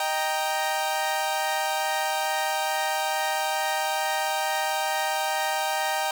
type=chord; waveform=sawtooth; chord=Eb major; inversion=none; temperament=equal; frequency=622.3 / 784 / 932.3 Hz; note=Eb5 / G5 / Bb5; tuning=0 / 0 / 0 cents; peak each=-27 / -23 / -26 dBFS; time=0-6.11 s; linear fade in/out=2 ms; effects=none